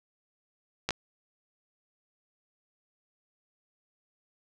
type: clicks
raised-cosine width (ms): 0.2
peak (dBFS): -11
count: 2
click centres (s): 0.89 / 0.907
effects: none